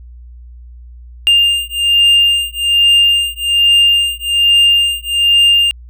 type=beating tone pair; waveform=triangle; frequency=2804 / 2805.2 Hz; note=F7 / F7; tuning=+6 / +7 cents; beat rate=1.2 Hz; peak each=-10 dBFS; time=1.27-5.71 s; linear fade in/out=0 ms; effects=added 60 Hz sine -32 dBFS peak until 5.89 s